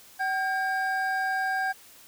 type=tone pair together; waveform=triangle; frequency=762 / 1607.6 Hz; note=G5 / G6; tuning=-49 / +43 cents; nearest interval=octave + minor second; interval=1292 cents; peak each=-26 dBFS; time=0.19-1.73 s; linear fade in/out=20 ms; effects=white hiss -52 dBFS RMS until 2.07 s